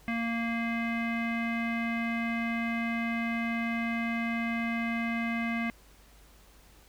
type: tone with low-pass filter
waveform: square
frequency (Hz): 231.2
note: A#3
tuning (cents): -14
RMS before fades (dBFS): -31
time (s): 0.08-5.7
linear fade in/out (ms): 0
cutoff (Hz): 2200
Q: 5.8
effects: added 50 Hz sine -57 dBFS peak until 6.88 s + pink hiss -59 dBFS RMS until 6.88 s